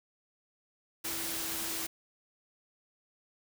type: tone in noise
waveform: sine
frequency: 329.6 Hz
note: E4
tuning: in tune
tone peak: -45 dBFS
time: 1.04-1.87 s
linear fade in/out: 10 ms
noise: white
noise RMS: -36 dBFS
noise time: 1.04-1.87 s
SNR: -12 dB
effects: none